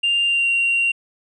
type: tone with pitch glide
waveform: triangle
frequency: 2794 to 2759 Hz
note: F7 to F7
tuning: 0 to -22 cents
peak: -13 dBFS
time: 0.03-0.92 s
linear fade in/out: 10 ms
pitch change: -22 cents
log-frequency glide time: 0.25-0.48 s
effects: tanh soft clip ceiling -12 dBFS + resampled to 24000 Hz